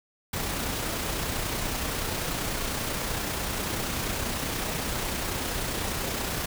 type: noise with amplitude modulation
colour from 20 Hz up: pink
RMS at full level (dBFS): -29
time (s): 0.33-6.46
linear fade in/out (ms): 5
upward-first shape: sine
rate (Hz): 30.3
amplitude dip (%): 30
effects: none